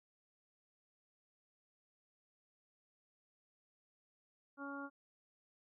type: harmonic tone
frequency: 280 Hz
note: C#4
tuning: 18 cents sharp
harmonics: 1 / 2 / 3 / 4 / 5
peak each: -46 / -52 / -54 / -51 / -48 dBFS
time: 4.57-4.9 s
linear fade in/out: 50 ms
effects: none